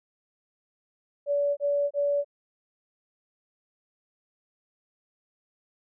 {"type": "tone bursts", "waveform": "sine", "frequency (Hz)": 573, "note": "D5", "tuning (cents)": -43, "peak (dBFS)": -22, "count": 3, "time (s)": [1.26, 2.246], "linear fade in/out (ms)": 50, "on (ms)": 310, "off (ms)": 28, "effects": []}